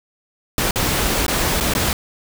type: noise with dropouts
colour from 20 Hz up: pink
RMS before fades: -19 dBFS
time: 0.58-1.93 s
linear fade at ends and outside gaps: 1 ms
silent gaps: 0.709-0.758 / 1.265-1.281 / 1.602-1.608 / 1.737-1.75 s
effects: none